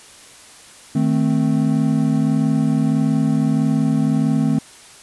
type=chord; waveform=triangle; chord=A diminished; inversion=second; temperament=equal; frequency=155.56 / 220 / 261.6 Hz; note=Eb3 / A3 / C4; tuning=0 / 0 / 0 cents; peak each=-17 dBFS; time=0.95-4.59 s; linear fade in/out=5 ms; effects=white hiss -43 dBFS RMS until 5.02 s + resampled to 24000 Hz